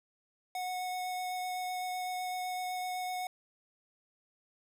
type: tone with vibrato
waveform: square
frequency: 733 Hz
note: F#5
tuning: 16 cents flat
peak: -35 dBFS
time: 0.55-3.27 s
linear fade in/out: 2 ms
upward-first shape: sine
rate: 7.9 Hz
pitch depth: 8 cents each way
effects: none